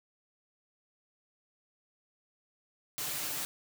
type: noise with comb filter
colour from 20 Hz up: white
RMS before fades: -36 dBFS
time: 2.98-3.45 s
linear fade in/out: 0 ms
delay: 6.7 ms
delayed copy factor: +0.85
effects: none